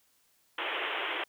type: band-pass noise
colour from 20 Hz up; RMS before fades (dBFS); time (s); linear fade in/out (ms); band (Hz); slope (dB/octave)
white; -34; 0.58-1.24; 5; 310 to 3300; 96
effects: white hiss -69 dBFS RMS until 1.28 s